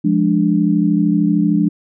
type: chord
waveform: sine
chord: D diminished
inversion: first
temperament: equal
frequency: 174.61 / 207.7 / 293.7 Hz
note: F3 / Ab3 / D4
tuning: 0 / 0 / 0 cents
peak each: -16 dBFS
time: 0.04-1.69 s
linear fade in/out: 10 ms
effects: none